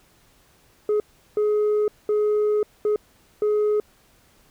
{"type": "tone bursts at uneven times", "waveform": "sine", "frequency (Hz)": 421.1, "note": "G#4", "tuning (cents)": 24, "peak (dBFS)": -15, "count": 5, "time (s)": [[0.89, 1], [1.37, 1.88], [2.09, 2.63], [2.85, 2.96], [3.42, 3.8]], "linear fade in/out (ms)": 2, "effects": ["tanh soft clip ceiling -17 dBFS", "pink hiss -58 dBFS RMS until 4.5 s"]}